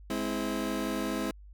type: chord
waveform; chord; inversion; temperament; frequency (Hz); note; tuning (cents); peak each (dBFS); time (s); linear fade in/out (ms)
30% pulse; Ab augmented; none; just; 207.7 / 259.6 / 324.5; Ab3 / C4 / E4; 0 / -13 / -27; -32; 0.1-1.31; 2
effects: added 50 Hz sine -47 dBFS peak until 1.53 s